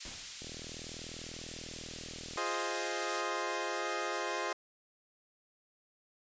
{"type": "high-pass noise", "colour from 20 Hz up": "pink", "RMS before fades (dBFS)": -44, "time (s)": [0, 3.22], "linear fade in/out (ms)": 10, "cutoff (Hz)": 3200, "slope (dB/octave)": 12}
{"type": "noise with exponential decay", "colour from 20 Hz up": "pink", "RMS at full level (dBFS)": -46, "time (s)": [0.05, 0.56], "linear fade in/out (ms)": 1, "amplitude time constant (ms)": 110}
{"type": "click train", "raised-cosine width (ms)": 2, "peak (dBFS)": -34, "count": 79, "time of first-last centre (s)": [0.42, 2.36], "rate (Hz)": 40.2}
{"type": "chord", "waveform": "15% pulse", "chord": "F minor seventh", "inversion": "none", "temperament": "equal", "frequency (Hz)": [349.2, 415.3, 523.3, 622.3], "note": ["F4", "Ab4", "C5", "Eb5"], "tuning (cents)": [0, 0, 0, 0], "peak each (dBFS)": -33, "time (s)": [2.37, 4.53], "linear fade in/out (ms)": 5}
{"effects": ["resampled to 16000 Hz"]}